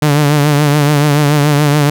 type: tone with vibrato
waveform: sawtooth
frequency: 146.83 Hz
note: D3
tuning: in tune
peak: -4 dBFS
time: 0.02-1.9 s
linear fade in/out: 5 ms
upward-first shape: triangle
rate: 7 Hz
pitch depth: 71 cents each way
effects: none